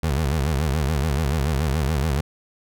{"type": "tone with vibrato", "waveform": "25% pulse", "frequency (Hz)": 73.42, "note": "D2", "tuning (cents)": 0, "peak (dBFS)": -16, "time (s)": [0.03, 2.21], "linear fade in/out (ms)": 5, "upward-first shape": "sine", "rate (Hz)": 7, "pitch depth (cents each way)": 200, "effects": []}